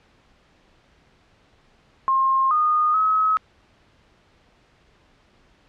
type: tone with pitch steps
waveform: sine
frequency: 1065 / 1229 / 1280 Hz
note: C6 / D#6 / D#6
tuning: +30 / -22 / +49 cents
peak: -16 dBFS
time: 2.08-3.37 s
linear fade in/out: 0 ms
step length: 430 ms
effects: pink hiss -58 dBFS RMS until 5.68 s + low-pass 4000 Hz 12 dB/octave